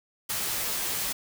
white noise with comb filter, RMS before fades -30 dBFS, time 0.29-1.13 s, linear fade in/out 10 ms, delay 13 ms, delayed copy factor -0.6, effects none

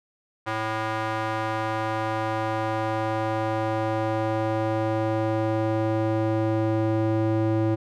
square tone with band-pass filter sweep, 110.1 Hz, A2, 2 cents sharp, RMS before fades -25 dBFS, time 0.46-7.76 s, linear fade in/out 20 ms, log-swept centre 1200 to 350 Hz, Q 1.1, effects none

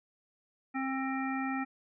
harmonic tone with a mistuned harmonic, 266.1 Hz, C4, 29 cents sharp, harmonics 1 / 3 / 5 / 7 / 9, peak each -33 / -38 / -40 / -41 / -43 dBFS, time 0.74-1.65 s, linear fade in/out 20 ms, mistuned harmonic 9, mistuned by -19 cents, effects none

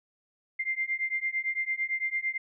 sine beating tone pair, 2093 / 2101.9 Hz, C7 / C7, 0 / +7 cents, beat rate 8.9 Hz, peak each -31 dBFS, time 0.59-2.38 s, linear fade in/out 10 ms, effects none

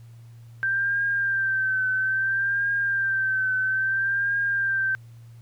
sine tone with vibrato, 1568 Hz, G6, in tune, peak -21 dBFS, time 0.63-4.95 s, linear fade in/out 0 ms, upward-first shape triangle, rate 0.6 Hz, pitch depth 56 cents each way, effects added 116 Hz sine -43 dBFS peak until 5.41 s + pink hiss -62 dBFS RMS until 5.41 s

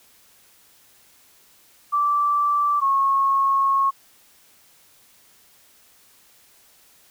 sine tone pair in turn, 1166 / 1093.3 Hz, D6 / C#6, -13 / -24 cents, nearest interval minor second, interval 111 cents, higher first, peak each -17 / -16 dBFS, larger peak second, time 1.92-2.81 / 2.81-3.91 s, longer second, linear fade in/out 20 ms, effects white hiss -55 dBFS RMS until 7.1 s

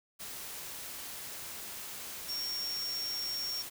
sine tone in noise, 5530 Hz, F8, 18 cents flat, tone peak -34 dBFS, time 2.28-3.63 s, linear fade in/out 20 ms, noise white, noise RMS -43 dBFS, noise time 0.19-3.7 s, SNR +6 dB, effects none

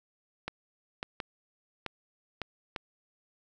clicks, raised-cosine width 0.3 ms, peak -18 dBFS, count 6, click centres 0.48 / 1.029 / 1.202 / 1.863 / 2.417 / 2.762 s, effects none

